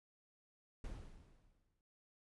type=noise with exponential decay; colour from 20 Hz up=brown; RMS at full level=-45 dBFS; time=0.84-1.81 s; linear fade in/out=2 ms; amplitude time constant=210 ms; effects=resampled to 24000 Hz